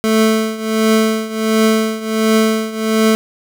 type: tone with tremolo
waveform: 25% pulse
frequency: 220 Hz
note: A3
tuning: in tune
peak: -5 dBFS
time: 0.04-3.15 s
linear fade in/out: 0 ms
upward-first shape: triangle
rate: 1.4 Hz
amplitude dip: 85%
effects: none